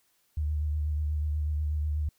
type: tone with vibrato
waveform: sine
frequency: 75.4 Hz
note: D2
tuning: 46 cents sharp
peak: -26 dBFS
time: 0.37-2.09 s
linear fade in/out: 5 ms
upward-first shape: sine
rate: 8.2 Hz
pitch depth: 33 cents each way
effects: white hiss -70 dBFS RMS until 2.18 s